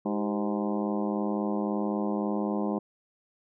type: harmonic tone with a mistuned harmonic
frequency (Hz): 103.7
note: G#2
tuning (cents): -2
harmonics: 2 / 3 / 4 / 5 / 6 / 7 / 8 / 9 / 10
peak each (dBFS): -29 / -33 / -35 / -37 / -39 / -40 / -41 / -42 / -43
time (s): 0.05-2.79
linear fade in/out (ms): 10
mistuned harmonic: 4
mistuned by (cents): -93
effects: none